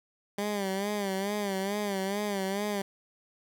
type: tone with vibrato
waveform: 15% pulse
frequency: 199.5 Hz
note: G3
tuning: 31 cents sharp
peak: -23 dBFS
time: 0.38-2.82 s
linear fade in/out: 5 ms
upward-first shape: sine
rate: 2.3 Hz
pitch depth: 82 cents each way
effects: none